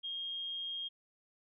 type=tone; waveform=sine; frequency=3237 Hz; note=G#7; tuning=45 cents flat; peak=-37 dBFS; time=0.03-0.89 s; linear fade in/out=20 ms; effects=none